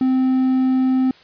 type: tone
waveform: triangle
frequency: 259.6 Hz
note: C4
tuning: 13 cents flat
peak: -12 dBFS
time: 0.01-1.11 s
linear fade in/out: 2 ms
effects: white hiss -48 dBFS RMS until 1.23 s + resampled to 11025 Hz